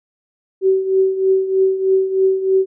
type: tone with tremolo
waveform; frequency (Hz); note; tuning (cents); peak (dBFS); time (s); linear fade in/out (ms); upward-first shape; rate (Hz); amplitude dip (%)
sine; 381.6; G4; -47; -9; 0.61-2.66; 50; triangle; 3.2; 75
effects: none